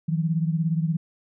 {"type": "beating tone pair", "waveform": "sine", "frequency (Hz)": [160.2, 177.2], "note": ["E3", "F3"], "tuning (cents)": [-49, 25], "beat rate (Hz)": 17, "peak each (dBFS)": [-22, -27], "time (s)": [0.08, 0.97], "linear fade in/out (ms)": 10, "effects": []}